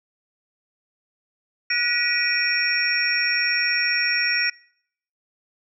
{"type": "tone cluster", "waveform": "sine", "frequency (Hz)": [1459, 1915, 2320, 2481, 5530], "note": ["F#6", "A#6", "D7", "D#7", "F8"], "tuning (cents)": [-25, 46, -22, -6, -18], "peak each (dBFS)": [-29, -24, -29, -26, -24], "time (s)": [1.7, 4.5], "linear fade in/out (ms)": 5, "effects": ["noise-tail reverb RT60 0.7 s tail -26 dB re dry"]}